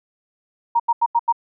sine tone bursts, 937 Hz, A#5, 9 cents sharp, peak -13 dBFS, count 5, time 0.75-1.326 s, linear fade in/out 10 ms, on 48 ms, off 84 ms, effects none

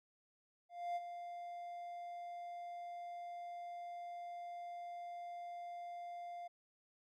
triangle tone with ADSR envelope, 698.5 Hz, F5, in tune, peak -34 dBFS, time 0.69-6.48 s, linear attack 270 ms, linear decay 32 ms, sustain -9 dB, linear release 11 ms, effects none

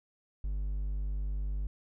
triangle tone, 50 Hz, G1, 35 cents sharp, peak -29 dBFS, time 0.44-1.67 s, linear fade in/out 0 ms, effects none

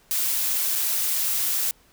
blue noise with dropouts, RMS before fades -24 dBFS, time 0.11-1.71 s, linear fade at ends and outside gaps 0 ms, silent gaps 0.753-0.757 s, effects pink hiss -58 dBFS RMS until 1.92 s

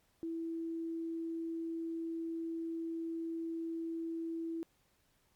sine tone, 329.6 Hz, E4, in tune, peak -36 dBFS, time 0.23-4.63 s, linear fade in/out 0 ms, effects pink hiss -73 dBFS RMS until 5.35 s + MP3 96 kbps

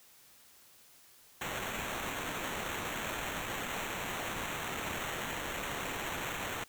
violet noise with sample-and-hold, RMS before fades -38 dBFS, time 1.41-6.64 s, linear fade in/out 5 ms, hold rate 4900 Hz, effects white hiss -60 dBFS RMS until 6.68 s

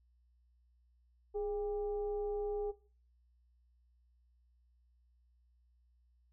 sine tone with frequency modulation, 415.3 Hz, G#4, in tune, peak -34 dBFS, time 1.34-2.72 s, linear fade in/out 20 ms, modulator 384 Hz, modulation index 0.44, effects noise-tail reverb RT60 0.4 s tail -18 dB re dry + added 60 Hz sine -67 dBFS peak until 6.32 s

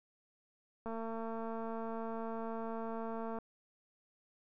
click train, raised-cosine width 1 ms, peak -29 dBFS, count 572, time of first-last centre 0.86-3.387 s, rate 226 Hz, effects none

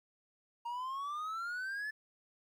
triangle exponential sweep, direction up, 932.3 to 1750 Hz, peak -35 dBFS, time 0.65-1.91 s, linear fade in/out 10 ms, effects 12-bit

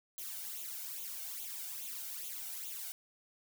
blue noise with flanger, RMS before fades -43 dBFS, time 0.18-2.92 s, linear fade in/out 0 ms, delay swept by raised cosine 0.29 to 1.39 ms, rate 2.4 Hz, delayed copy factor +0.7, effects none

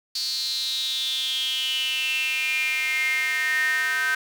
square tone with high-pass filter sweep, 141.2 Hz, C#3, 32 cents sharp, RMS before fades -25 dBFS, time 0.15-4.15 s, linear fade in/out 5 ms, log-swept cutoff 4500 to 1600 Hz, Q 9.8, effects 9-bit

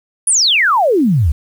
sine exponential sweep, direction down, 10548 to 66.1 Hz, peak -9 dBFS, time 0.27-1.32 s, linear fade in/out 5 ms, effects 7-bit

